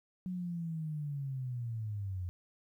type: linear sweep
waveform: sine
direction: down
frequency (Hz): 185 to 87.31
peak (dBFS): -35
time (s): 0.26-2.29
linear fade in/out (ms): 0
effects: 12-bit